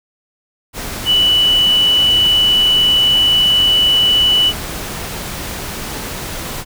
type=tone in noise; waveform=sine; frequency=2965 Hz; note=F#7; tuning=3 cents sharp; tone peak=-9 dBFS; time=1.05-4.53 s; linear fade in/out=50 ms; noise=pink; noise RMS=-25 dBFS; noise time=0.73-6.65 s; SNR=+13 dB; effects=none